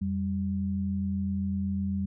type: tone pair together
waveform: sine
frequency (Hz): 87.31 / 195.1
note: F2 / G3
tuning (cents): 0 / -8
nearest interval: octave + major second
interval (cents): 1392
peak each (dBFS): -32 / -28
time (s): 0.01-2.06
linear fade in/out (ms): 10
effects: none